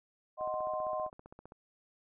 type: chord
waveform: sine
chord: C diminished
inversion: first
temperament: equal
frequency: 622.3 / 740 / 1046.5 Hz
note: Eb5 / Gb5 / C6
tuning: 0 / 0 / 0 cents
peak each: -35 / -39 / -38 dBFS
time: 0.37-1.1 s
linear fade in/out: 50 ms
type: click train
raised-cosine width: 1 ms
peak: -36 dBFS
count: 18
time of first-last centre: 0.41-1.521 s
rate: 15.3 Hz
effects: none